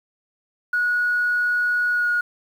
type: tone with pitch glide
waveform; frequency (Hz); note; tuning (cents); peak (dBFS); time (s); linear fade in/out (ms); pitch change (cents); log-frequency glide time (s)
sine; 1458 to 1443.8; F#6 to F#6; -26 to -43; -17; 0.73-2.21; 5; -17; 1.91-2.09
effects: tanh soft clip ceiling -13 dBFS + 8-bit